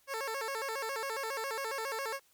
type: tone with vibrato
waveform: 15% pulse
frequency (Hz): 493.9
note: B4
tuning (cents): 0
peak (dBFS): -28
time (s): 0.07-2.2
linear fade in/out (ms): 50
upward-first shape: square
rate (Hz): 7.3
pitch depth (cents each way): 180
effects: white hiss -68 dBFS RMS until 2.33 s + MP3 96 kbps